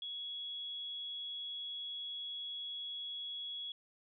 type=tone; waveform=sine; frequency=3350 Hz; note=G#7; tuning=14 cents sharp; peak=-40 dBFS; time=0.02-3.72 s; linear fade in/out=2 ms; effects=none